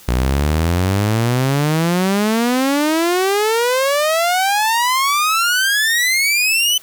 sawtooth exponential sweep, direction up, 59.2 to 3049 Hz, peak -10 dBFS, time 0.08-6.78 s, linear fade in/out 5 ms, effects white hiss -43 dBFS RMS until 6.82 s

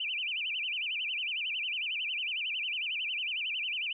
sine tone with vibrato, 2685 Hz, E7, 31 cents sharp, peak -31 dBFS, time 0-3.93 s, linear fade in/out 5 ms, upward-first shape sine, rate 11 Hz, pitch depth 240 cents each way, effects none

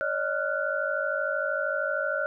sine tone cluster, 562 / 615 / 1393 / 1486 Hz, C#5 / D#5 / F6 / F#6, +24 / -20 / -5 / +7 cents, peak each -31 dBFS, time 0.01-2.26 s, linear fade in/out 0 ms, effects none

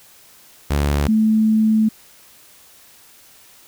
sawtooth / sine tone pair in turn, 72.1 / 218.3 Hz, D2 / A3, -31 / -13 cents, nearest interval octave + perfect fifth, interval 1918 cents, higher second, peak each -12 dBFS, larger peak neither, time 0.7-1.08 / 1.08-1.89 s, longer second, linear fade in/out 10 ms, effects white hiss -48 dBFS RMS until 3.67 s

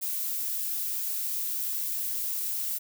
violet noise, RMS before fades -31 dBFS, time 0.01-2.79 s, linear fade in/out 20 ms, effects none

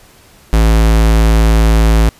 square tone, 55 Hz, A1, in tune, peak -7 dBFS, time 0.53-2.09 s, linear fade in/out 0 ms, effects pink hiss -44 dBFS RMS until 2.19 s + resampled to 32000 Hz

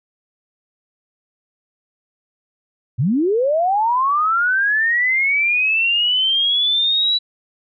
sine linear sweep, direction up, 103.83 to 3951 Hz, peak -14 dBFS, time 2.98-7.19 s, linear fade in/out 20 ms, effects none

